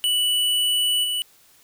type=tone with level steps; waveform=square; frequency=2960 Hz; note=F#7; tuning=in tune; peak=-19 / -23 dBFS; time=0.04-1.22 s; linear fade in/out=0 ms; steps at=1.03 s; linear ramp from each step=20 ms; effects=white hiss -55 dBFS RMS until 1.63 s